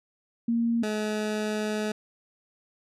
sine / 20% pulse tone pair in turn, 232.7 / 213.1 Hz, A#3 / G#3, -3 / +45 cents, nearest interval major second, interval 152 cents, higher first, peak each -22 dBFS, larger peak neither, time 0.48-0.83 / 0.83-1.92 s, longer second, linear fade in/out 5 ms, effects low-pass 9000 Hz 12 dB/octave

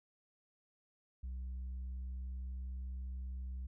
sine tone with pitch glide, 63.3 to 63.92 Hz, B1 to C2, +43 to -40 cents, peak -37 dBFS, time 1.23-3.67 s, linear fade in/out 10 ms, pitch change +17 cents, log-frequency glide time 1.35-2.85 s, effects tanh soft clip ceiling -39 dBFS

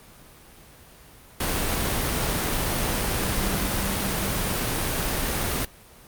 sine tone in noise, 195.4 Hz, G3, 5 cents flat, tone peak -33 dBFS, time 3.17-4.55 s, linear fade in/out 5 ms, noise pink, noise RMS -25 dBFS, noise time 1.4-5.65 s, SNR -11 dB, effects pink hiss -49 dBFS RMS until 6.07 s + Opus 32 kbps

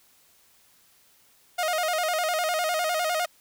sawtooth tone with vibrato, 669 Hz, E5, 25 cents sharp, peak -20 dBFS, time 1.58-3.26 s, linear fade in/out 10 ms, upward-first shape square, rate 9.9 Hz, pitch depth 110 cents each way, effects white hiss -60 dBFS RMS until 3.4 s

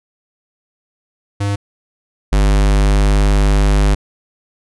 square tone pair in turn, 100.9 / 50.17 Hz, G#2 / G1, -49 / +41 cents, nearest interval octave, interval 1210 cents, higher first, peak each -16 / -10 dBFS, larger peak second, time 1.4-1.56 / 2.32-3.95 s, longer second, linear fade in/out 10 ms, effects resampled to 24000 Hz

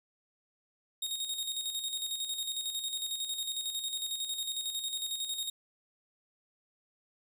sawtooth tone with tremolo, 3729 Hz, A#7, in tune, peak -29 dBFS, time 1.02-5.5 s, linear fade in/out 5 ms, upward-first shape square, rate 11 Hz, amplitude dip 50%, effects none

